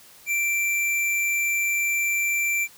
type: tone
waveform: square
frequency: 2349 Hz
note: D7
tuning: in tune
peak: -22 dBFS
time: 0.26-2.68 s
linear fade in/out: 50 ms
effects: white hiss -50 dBFS RMS until 2.77 s